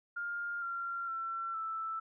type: tone with pitch steps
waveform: sine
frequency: 1407 / 1378 / 1349.7 / 1321.9 Hz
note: F6 / F6 / E6 / E6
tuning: +12 / -24 / +40 / +4 cents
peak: -35 dBFS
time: 0.16-2 s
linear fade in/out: 10 ms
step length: 460 ms
effects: none